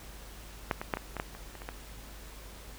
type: clicks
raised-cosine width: 0.5 ms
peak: -12 / -20 / -13 / -19 / -21 / -16 / -30 / -30 / -28 / -21 dBFS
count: 10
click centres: 0.712 / 0.815 / 0.938 / 0.971 / 1.167 / 1.199 / 1.35 / 1.553 / 1.619 / 1.689 s
effects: added 50 Hz sine -47 dBFS peak until 2.78 s + pink hiss -50 dBFS RMS until 2.78 s